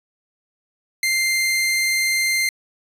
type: tone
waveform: sawtooth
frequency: 2093 Hz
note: C7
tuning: in tune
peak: -14 dBFS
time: 1.03-2.49 s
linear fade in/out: 2 ms
effects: resampled to 32000 Hz